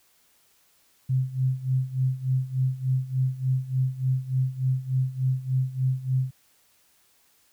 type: tone with tremolo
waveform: sine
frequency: 130.2 Hz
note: C3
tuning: 8 cents flat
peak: -19 dBFS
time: 1.09-6.31 s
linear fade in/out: 10 ms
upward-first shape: sine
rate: 3.4 Hz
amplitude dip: 85%
effects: white hiss -63 dBFS RMS until 7.52 s